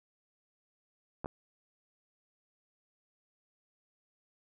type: clicks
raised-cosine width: 1 ms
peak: -23 dBFS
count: 2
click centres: 1.245 / 1.259 s
effects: none